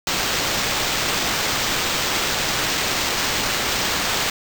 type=noise with sample-and-hold; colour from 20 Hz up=violet; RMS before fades=-22 dBFS; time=0.07-4.3 s; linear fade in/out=2 ms; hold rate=11025 Hz; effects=none